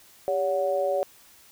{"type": "tone with amplitude modulation", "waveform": "sine", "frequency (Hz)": 567, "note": "C#5", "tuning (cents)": 39, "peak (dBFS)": -18, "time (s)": [0.28, 1.03], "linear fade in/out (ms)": 0, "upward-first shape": "sine", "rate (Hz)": 170, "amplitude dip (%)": 95, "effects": ["white hiss -54 dBFS RMS until 1.51 s"]}